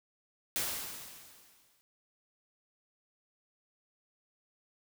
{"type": "noise with exponential decay", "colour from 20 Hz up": "white", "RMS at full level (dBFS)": -32, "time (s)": [0.56, 1.81], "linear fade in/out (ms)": 0, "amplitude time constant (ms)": 270, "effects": []}